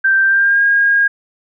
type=tone with pitch glide; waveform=sine; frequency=1568 to 1627.1 Hz; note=G6 to G#6; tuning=0 to -36 cents; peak=-9 dBFS; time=0.04-1.08 s; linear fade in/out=10 ms; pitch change=+64 cents; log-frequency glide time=0.24-0.63 s; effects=none